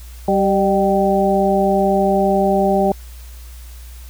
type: harmonic tone with a mistuned harmonic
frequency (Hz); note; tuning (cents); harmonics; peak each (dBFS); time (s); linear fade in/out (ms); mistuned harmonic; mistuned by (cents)
194.3; G3; -15; 1 / 2 / 3 / 4; -18 / -18 / -18 / -18; 0.28-2.92; 2; 3; +52
effects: added 60 Hz sine -33 dBFS peak until 4.09 s + white hiss -45 dBFS RMS until 4.09 s